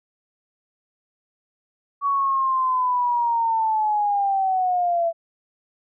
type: linear sweep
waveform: sine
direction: down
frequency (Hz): 1130 to 664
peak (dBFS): -18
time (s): 2.01-5.13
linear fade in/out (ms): 50
effects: none